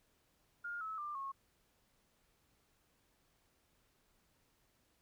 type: tone with pitch steps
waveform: sine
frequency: 1415 / 1297.6 / 1189.9 / 1091.1 Hz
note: F6 / E6 / D6 / C#6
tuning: +22 / -28 / +22 / -28 cents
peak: -40 dBFS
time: 0.64-1.32 s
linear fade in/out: 10 ms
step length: 170 ms
effects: pink hiss -75 dBFS RMS until 5.01 s